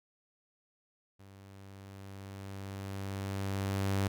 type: tone with level ramp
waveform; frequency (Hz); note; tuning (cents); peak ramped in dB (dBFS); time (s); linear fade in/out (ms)
sawtooth; 97.8; G2; -4; -49 to -24; 1.19-4.08; 10
effects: none